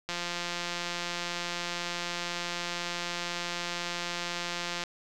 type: click train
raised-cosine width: 0.2 ms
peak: -16 dBFS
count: 827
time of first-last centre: 0.09-4.837 s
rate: 174 Hz
effects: none

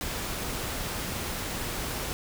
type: noise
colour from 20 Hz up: pink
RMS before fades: -33 dBFS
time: 0.01-2.13 s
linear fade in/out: 0 ms
effects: none

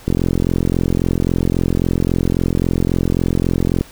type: click train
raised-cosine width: 3 ms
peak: -3 dBFS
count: 164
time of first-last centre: 0.08-3.81 s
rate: 43.7 Hz
effects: pink hiss -42 dBFS RMS until 3.91 s

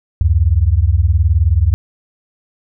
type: beating tone pair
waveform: sine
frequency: 71.7 / 90.7 Hz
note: D2 / F#2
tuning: -41 / -34 cents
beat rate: 19 Hz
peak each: -12 dBFS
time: 0.21-1.74 s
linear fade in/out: 0 ms
effects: none

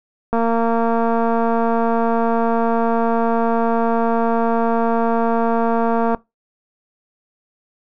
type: click train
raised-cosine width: 1 ms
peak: -6 dBFS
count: 1339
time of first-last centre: 0.33-6.147 s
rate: 230 Hz
effects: noise-tail reverb RT60 0.2 s tail -21 dB re dry

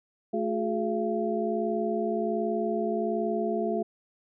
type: tone cluster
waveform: sine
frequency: 218 / 361.2 / 422.5 / 680 Hz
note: A3 / F#4 / G#4 / F5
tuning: -16 / -42 / +30 / -46 cents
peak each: -31 dBFS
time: 0.33-3.83 s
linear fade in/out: 10 ms
effects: none

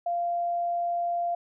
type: tone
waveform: sine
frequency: 693 Hz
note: F5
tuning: 14 cents flat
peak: -25 dBFS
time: 0.06-1.35 s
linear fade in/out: 5 ms
effects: none

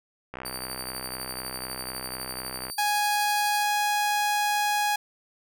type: click train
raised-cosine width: 0.5 ms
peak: -20 dBFS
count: 152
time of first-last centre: 0.34-2.699 s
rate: 64 Hz
type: tone with tremolo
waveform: 20% pulse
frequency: 4627 Hz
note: D8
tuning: 27 cents flat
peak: -26 dBFS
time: 0.45-3.63 s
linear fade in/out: 5 ms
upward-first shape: triangle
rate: 12 Hz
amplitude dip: 70%
type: tone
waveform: sawtooth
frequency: 830.6 Hz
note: G#5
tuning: in tune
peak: -19 dBFS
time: 2.78-4.96 s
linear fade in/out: 5 ms
effects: none

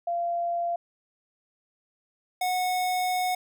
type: tone pair in turn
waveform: sine / square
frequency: 689 / 732.4 Hz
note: F5 / F#5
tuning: -24 / -18 cents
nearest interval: minor second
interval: 106 cents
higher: second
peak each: -25 dBFS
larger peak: neither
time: 0.07-0.76 / 2.41-3.35 s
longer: second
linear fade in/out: 5 ms
effects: none

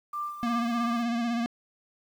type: tone with tremolo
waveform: sine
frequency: 1186 Hz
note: D6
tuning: 17 cents sharp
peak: -29 dBFS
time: 0.13-1.03 s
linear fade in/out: 5 ms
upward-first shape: sine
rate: 3.1 Hz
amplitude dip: 65%
type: tone with vibrato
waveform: square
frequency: 235 Hz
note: A#3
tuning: 14 cents sharp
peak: -27 dBFS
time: 0.43-1.46 s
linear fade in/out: 0 ms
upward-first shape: sine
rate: 16 Hz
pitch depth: 41 cents each way
effects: low-pass 5000 Hz 12 dB/octave + 9-bit

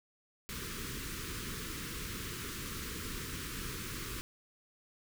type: band-stop noise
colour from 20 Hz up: pink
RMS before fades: -41 dBFS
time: 0.49-4.21 s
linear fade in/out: 0 ms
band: 460 to 1100 Hz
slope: 48 dB/octave
effects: none

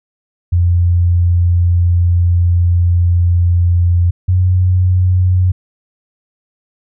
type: tone pair in turn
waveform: sine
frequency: 87.31 / 91.39 Hz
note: F2 / F#2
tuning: 0 / -21 cents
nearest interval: minor second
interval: 79 cents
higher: second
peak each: -8 dBFS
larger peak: neither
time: 0.52-4.11 / 4.28-5.52 s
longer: first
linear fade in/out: 10 ms
effects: none

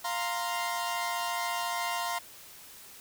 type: chord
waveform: sawtooth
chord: F suspended fourth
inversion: none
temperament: equal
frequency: 698.5 / 932.3 / 1046.5 Hz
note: F5 / Bb5 / C6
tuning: 0 / 0 / 0 cents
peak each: -31 dBFS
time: 0.04-2.19 s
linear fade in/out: 10 ms
effects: white hiss -50 dBFS RMS until 3 s

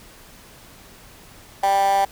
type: tone with high-pass filter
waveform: 15% pulse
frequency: 196.7 Hz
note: G3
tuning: 6 cents sharp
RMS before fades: -18 dBFS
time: 1.63-2.05 s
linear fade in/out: 5 ms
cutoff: 770 Hz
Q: 6
effects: pink hiss -46 dBFS RMS until 2.11 s

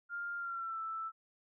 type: tone with pitch glide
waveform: sine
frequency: 1401 to 1322.4 Hz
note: F6 to E6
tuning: +5 to +5 cents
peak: -37 dBFS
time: 0.09-1.12 s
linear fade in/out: 50 ms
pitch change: -100 cents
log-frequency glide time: 0.37-0.8 s
effects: none

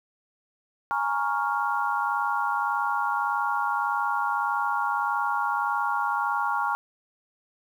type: chord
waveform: sine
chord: Bb minor seventh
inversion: third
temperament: equal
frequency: 830.6 / 932.3 / 1108.7 / 1396.9 Hz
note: Ab5 / Bb5 / Db6 / F6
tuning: 0 / 0 / 0 / 0 cents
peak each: -29 dBFS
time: 0.91-6.75 s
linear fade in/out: 0 ms
effects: 9-bit

